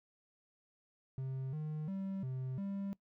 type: tone with pitch steps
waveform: triangle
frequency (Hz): 132.3 / 153.5 / 193.4 / 129.9 / 197.6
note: C3 / D#3 / G3 / C3 / G3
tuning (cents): +20 / -23 / -23 / -12 / +14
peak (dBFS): -35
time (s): 1.18-2.93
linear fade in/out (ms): 0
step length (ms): 350
effects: noise-tail reverb RT60 0.1 s tail -21 dB re dry